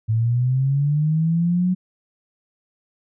sine linear sweep, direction up, 108.9 to 185 Hz, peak -16 dBFS, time 0.08-1.75 s, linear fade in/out 20 ms, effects none

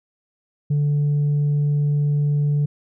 sine tone, 146.1 Hz, D3, 9 cents flat, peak -14 dBFS, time 0.7-2.66 s, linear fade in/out 10 ms, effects tanh soft clip ceiling -15 dBFS

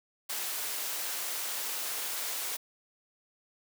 white high-pass noise, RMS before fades -35 dBFS, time 0.29-2.57 s, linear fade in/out 10 ms, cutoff 420 Hz, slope 12 dB/octave, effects none

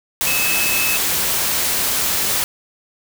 sine tone in noise, 2594 Hz, E7, 28 cents flat, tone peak -20 dBFS, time 0.27-0.97 s, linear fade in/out 0 ms, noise white, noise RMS -19 dBFS, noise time 0.21-2.44 s, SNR -4 dB, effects none

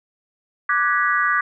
sine chord, G# half-diminished seventh, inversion second, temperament equal with one note detuned, 1174.7 / 1480 / 1661.2 / 1940.5 Hz, D6 / F#6 / G#6 / B6, 0 / 0 / 0 / -31 cents, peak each -20 / -23 / -22 / -23 dBFS, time 0.69-1.41 s, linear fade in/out 5 ms, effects none

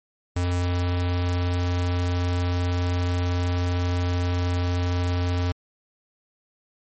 square tone, 88.7 Hz, F2, 27 cents sharp, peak -22 dBFS, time 0.36-5.52 s, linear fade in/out 5 ms, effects MP3 32 kbps

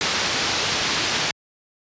white low-pass noise, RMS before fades -23 dBFS, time 0.01-1.31 s, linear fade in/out 0 ms, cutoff 5600 Hz, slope 24 dB/octave, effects high-pass 80 Hz 12 dB/octave + resampled to 16000 Hz

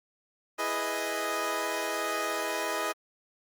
15% pulse chord, E major seventh, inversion none, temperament equal, 329.6 / 415.3 / 493.9 / 622.3 Hz, E4 / G#4 / B4 / D#5, 0 / 0 / 0 / 0 cents, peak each -31 / -29 / -31 / -26 dBFS, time 0.58-2.93 s, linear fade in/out 20 ms, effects Opus 48 kbps

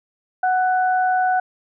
sine tone pair together, 740.6 / 1489 Hz, F#5 / F#6, +1 / +11 cents, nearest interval octave, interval 1210 cents, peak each -16 / -24 dBFS, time 0.43-1.4 s, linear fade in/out 5 ms, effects none

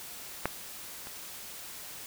clicks, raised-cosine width 0.5 ms, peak -12 / -29 dBFS, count 2, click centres 0.456 / 1.071 s, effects white hiss -44 dBFS RMS until 2.06 s

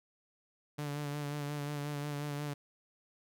sawtooth tone with vibrato, 145.8 Hz, D3, 12 cents flat, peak -32 dBFS, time 0.78-2.54 s, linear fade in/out 10 ms, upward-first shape sine, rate 5.6 Hz, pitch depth 31 cents each way, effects none

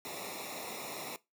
pink noise with comb filter, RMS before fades -42 dBFS, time 0.05-1.16 s, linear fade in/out 0 ms, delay 0.64 ms, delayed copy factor -0.85, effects noise-tail reverb RT60 0.2 s tail -19 dB re dry + high-pass 150 Hz 12 dB/octave

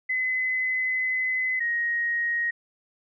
sine tone pair in turn, 2028 / 1879 Hz, B6 / A#6, +45 / +13 cents, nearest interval minor second, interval 132 cents, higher first, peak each -23 dBFS, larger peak neither, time 0.09-1.6 / 1.6-2.51 s, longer first, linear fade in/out 10 ms, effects none

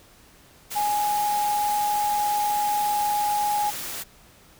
sine tone in noise, 830.6 Hz, G#5, in tune, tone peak -21 dBFS, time 0.75-3.71 s, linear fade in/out 20 ms, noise white, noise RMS -33 dBFS, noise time 0.7-4.04 s, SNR +9 dB, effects pink hiss -53 dBFS RMS until 4.59 s

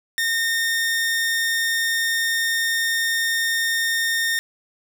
sawtooth tone, 1830 Hz, A#6, 32 cents flat, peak -16 dBFS, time 0.18-4.39 s, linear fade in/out 0 ms, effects none

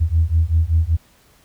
sine beating tone pair, 79 / 84.2 Hz, D#2 / E2, +27 / +37 cents, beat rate 5.2 Hz, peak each -16 dBFS, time 0-0.97 s, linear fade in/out 20 ms, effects tanh soft clip ceiling -6 dBFS + pink hiss -54 dBFS RMS until 1.44 s

